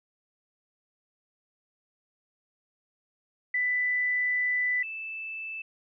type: tone pair in turn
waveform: sine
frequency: 1989 / 2636 Hz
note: B6 / E7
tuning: +12 / -1 cents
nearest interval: perfect fourth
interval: 487 cents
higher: second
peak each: -24 / -34 dBFS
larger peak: first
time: 3.54-4.83 / 4.83-5.62 s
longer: first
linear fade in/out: 5 ms
effects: none

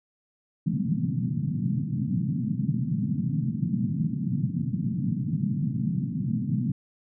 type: band-pass noise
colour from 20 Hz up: pink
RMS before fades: -27 dBFS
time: 0.66-6.72 s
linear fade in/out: 5 ms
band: 120 to 240 Hz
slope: 48 dB/octave
effects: none

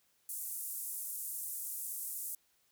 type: band-pass noise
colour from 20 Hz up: white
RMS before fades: -41 dBFS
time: 0.29-2.35 s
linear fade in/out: 2 ms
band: 8500 to 15000 Hz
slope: 24 dB/octave
effects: white hiss -73 dBFS RMS until 2.71 s

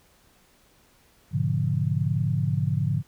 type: chord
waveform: sine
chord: G# diminished seventh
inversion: none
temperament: equal with one note detuned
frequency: 103.83 / 123.47 / 144.64 / 174.61 Hz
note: G#2 / B2 / D3 / F3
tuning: 0 / 0 / -26 / 0 cents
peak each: -27 / -29 / -25 / -30 dBFS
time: 1.31-3.03 s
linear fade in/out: 50 ms
effects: pink hiss -60 dBFS RMS until 3.07 s

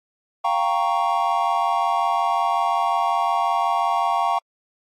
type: chord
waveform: triangle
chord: G half-diminished seventh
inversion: third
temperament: equal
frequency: 698.5 / 784 / 932.3 / 1108.7 Hz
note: F5 / G5 / Bb5 / Db6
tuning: 0 / 0 / 0 / 0 cents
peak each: -22 dBFS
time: 0.44-4.39 s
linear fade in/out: 10 ms
effects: AAC 48 kbps

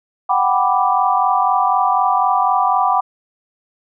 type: chord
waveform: sine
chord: G major seventh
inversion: third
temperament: equal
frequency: 740 / 784 / 987.8 / 1174.7 Hz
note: F#5 / G5 / B5 / D6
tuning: 0 / 0 / 0 / 0 cents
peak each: -18 dBFS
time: 0.29-3.01 s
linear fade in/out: 10 ms
effects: none

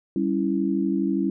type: chord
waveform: sine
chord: C# diminished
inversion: second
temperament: equal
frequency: 196 / 277.2 / 329.6 Hz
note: G3 / C#4 / E4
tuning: 0 / 0 / 0 cents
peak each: -25 dBFS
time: 0.16-1.3 s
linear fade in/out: 2 ms
effects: none

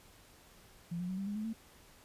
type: tone with pitch steps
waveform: sine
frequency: 171.1 / 178.99 / 187.23 / 195.86 / 204.9 / 214.3 / 224.2 Hz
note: F3 / F3 / F#3 / G3 / G#3 / A3 / A3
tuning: -35 / +43 / +21 / -1 / -23 / -45 / +33 cents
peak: -35 dBFS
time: 0.91-1.533 s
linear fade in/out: 10 ms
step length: 89 ms
effects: pink hiss -60 dBFS RMS until 2.04 s + resampled to 32000 Hz

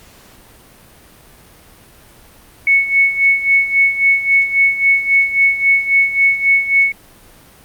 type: tone with tremolo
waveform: sine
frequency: 2210 Hz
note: C#7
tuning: 6 cents flat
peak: -7 dBFS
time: 2.67-6.92 s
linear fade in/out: 2 ms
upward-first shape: sine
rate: 3.7 Hz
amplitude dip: 75%
effects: pink hiss -44 dBFS RMS until 7.64 s + Opus 48 kbps

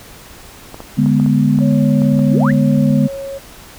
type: clicks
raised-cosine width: 1 ms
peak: -16 dBFS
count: 8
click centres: 0.744 / 0.804 / 1.061 / 1.199 / 1.262 / 1.588 / 2.019 / 2.192 s
type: chord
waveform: sine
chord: G# diminished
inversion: second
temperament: equal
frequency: 146.83 / 207.7 / 246.9 Hz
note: D3 / G#3 / B3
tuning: 0 / 0 / 0 cents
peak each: -14 dBFS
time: 0.97-3.08 s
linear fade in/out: 20 ms
type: tone with pitch glide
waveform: sine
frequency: 556 to 549 Hz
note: C#5 to C#5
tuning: +5 to -17 cents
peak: -23 dBFS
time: 1.6-3.39 s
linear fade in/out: 20 ms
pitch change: -22 cents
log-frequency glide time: 2.17-2.34 s
type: exponential sweep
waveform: sine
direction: up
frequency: 201 to 2178 Hz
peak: -18 dBFS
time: 2.3-2.52 s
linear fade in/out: 20 ms
effects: pink hiss -38 dBFS RMS until 3.78 s

